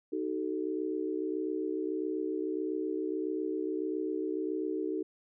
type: chord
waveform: sine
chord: D# diminished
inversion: none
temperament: equal with one note detuned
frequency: 311.1 / 378.4 / 440 Hz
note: D#4 / F#4 / A4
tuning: 0 / +39 / 0 cents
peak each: -34 / -35 / -37 dBFS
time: 0.12-5.03 s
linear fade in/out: 10 ms
effects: none